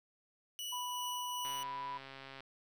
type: tone with tremolo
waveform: sawtooth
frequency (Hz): 2945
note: F#7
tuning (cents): -9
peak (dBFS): -36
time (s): 0.59-1.63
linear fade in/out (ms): 0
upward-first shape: triangle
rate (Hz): 2.6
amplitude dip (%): 30
type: tone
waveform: sine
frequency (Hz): 987.8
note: B5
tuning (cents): 0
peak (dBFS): -39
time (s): 0.72-1.98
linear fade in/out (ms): 10
type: click train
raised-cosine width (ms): 0.3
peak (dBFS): -33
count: 130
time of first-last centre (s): 1.45-2.406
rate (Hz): 135
effects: none